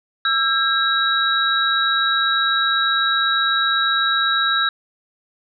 sine tone cluster, 1334 / 1614 / 3862 Hz, E6 / G#6 / B7, +20 / -50 / -39 cents, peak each -20 dBFS, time 0.25-4.69 s, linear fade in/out 2 ms, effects none

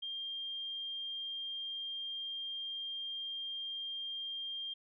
sine tone, 3199 Hz, G7, 34 cents sharp, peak -38 dBFS, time 0.02-4.74 s, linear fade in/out 10 ms, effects none

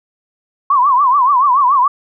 sine tone with vibrato, 1068 Hz, C6, 35 cents sharp, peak -8 dBFS, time 0.7-1.88 s, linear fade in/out 5 ms, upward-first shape triangle, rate 7 Hz, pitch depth 190 cents each way, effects none

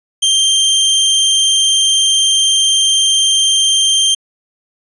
sawtooth tone, 3162 Hz, G7, 14 cents sharp, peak -6 dBFS, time 0.22-4.15 s, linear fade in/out 10 ms, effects resampled to 24000 Hz

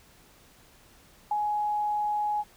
sine tone with ADSR envelope, 837 Hz, G#5, 13 cents sharp, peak -23 dBFS, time 1.31-2.44 s, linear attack 4 ms, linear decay 37 ms, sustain -2 dB, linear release 39 ms, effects pink hiss -57 dBFS RMS until 2.56 s

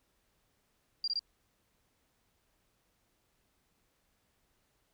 sine tone bursts, 4759 Hz, D8, 22 cents sharp, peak -30 dBFS, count 3, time 1.04-1.193 s, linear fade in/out 2 ms, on 37 ms, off 21 ms, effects pink hiss -75 dBFS RMS until 4.93 s

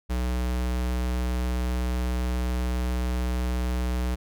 square tone, 61.74 Hz, B1, in tune, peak -25 dBFS, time 0.09-4.16 s, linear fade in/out 20 ms, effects none

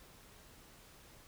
silence, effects pink hiss -59 dBFS RMS until 1.27 s

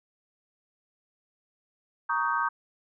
sine chord, Eb dominant seventh, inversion second, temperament just, 933.4 / 1120.1 / 1244.5 / 1555.6 Hz, Bb5 / Db6 / Eb6 / G6, +2 / +18 / 0 / -14 cents, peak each -30 dBFS, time 2.09-2.49 s, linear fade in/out 10 ms, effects none

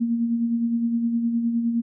sine tone with tremolo, 233.1 Hz, A#3, in tune, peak -18 dBFS, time 0-1.82 s, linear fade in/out 20 ms, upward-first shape sine, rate 9.7 Hz, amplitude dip 45%, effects none

